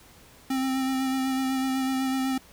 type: tone with vibrato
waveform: square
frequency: 263.6 Hz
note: C4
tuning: 13 cents sharp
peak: -25 dBFS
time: 0.5-2.38 s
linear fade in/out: 5 ms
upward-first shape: sine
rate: 8 Hz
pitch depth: 19 cents each way
effects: pink hiss -53 dBFS RMS until 2.52 s